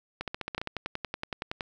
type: two click trains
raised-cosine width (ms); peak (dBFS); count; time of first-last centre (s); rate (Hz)
0.3; -16 / -17; 12 / 7; 0.58-1.608 / 0.21-0.615; 10.7 / 14.8
effects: none